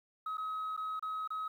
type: tone with dropouts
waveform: sine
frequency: 1274 Hz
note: D#6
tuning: 41 cents sharp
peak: -33 dBFS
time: 0.26-1.48 s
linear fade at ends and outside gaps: 5 ms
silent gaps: 0.372-0.38 / 0.766-0.775 / 0.995-1.025 / 1.276-1.304 s
effects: tanh soft clip ceiling -33 dBFS + 11-bit